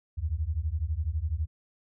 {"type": "beating tone pair", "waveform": "sine", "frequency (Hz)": [72.7, 84.7], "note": ["D2", "E2"], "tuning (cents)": [-17, 48], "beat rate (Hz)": 12, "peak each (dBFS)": [-30, -30], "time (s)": [0.17, 1.47], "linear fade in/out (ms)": 20, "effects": []}